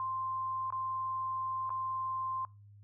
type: tone with dropouts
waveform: sine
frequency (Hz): 1046.5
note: C6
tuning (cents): 0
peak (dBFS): -33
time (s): 0-2.45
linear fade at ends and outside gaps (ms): 1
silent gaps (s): 0.704-0.724 / 1.694-1.703
effects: noise-tail reverb RT60 0.3 s tail -24 dB re dry + added 102 Hz sine -53 dBFS peak until 2.83 s